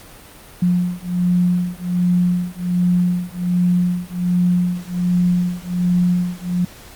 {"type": "beating tone pair", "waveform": "sine", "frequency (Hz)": [177.4, 178.7], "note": ["F3", "F3"], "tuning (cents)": [27, 40], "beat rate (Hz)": 1.3, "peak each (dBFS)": -18, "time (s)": [0.62, 6.65], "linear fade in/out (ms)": 5, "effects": ["pink hiss -41 dBFS RMS until 6.95 s", "Opus 48 kbps"]}